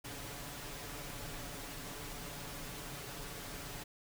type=noise with comb filter; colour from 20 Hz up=pink; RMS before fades=-45 dBFS; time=0.04-3.84 s; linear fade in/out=10 ms; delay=7 ms; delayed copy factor=+0.6; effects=none